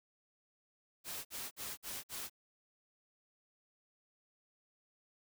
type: noise bursts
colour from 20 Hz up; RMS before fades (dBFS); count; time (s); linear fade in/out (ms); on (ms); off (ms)
white; -43; 5; 1.04-2.298; 50; 210; 52
effects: none